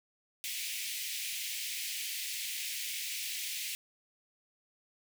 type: high-pass noise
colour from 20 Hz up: pink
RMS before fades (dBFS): -38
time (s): 0.44-3.75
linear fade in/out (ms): 0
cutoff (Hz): 2100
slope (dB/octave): 48
effects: none